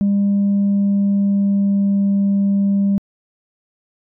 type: tone with pitch glide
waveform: sine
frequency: 200.7 to 198.74 Hz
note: G3 to G3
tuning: +41 to +24 cents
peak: -11 dBFS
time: 0.01-2.98 s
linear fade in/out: 0 ms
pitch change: -17 cents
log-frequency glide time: 0.23-2.11 s
effects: tanh soft clip ceiling -11 dBFS